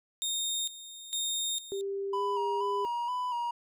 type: tone with tremolo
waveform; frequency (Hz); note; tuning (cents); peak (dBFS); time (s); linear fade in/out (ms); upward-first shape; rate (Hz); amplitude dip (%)
25% pulse; 3681; A#7; -23; -26; 0.22-1.81; 0; square; 1.1; 80
type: tone with pitch glide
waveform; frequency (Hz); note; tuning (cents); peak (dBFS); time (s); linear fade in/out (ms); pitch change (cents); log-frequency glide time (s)
sine; 395 to 404; G4 to G#4; +13 to -48; -31; 1.72-2.85; 0; +39; 2.15-2.21
type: tone with vibrato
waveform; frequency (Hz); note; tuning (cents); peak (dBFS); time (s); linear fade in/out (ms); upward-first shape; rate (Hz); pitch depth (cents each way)
triangle; 973; B5; -26; -28; 2.13-3.51; 5; square; 2.1; 40
effects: none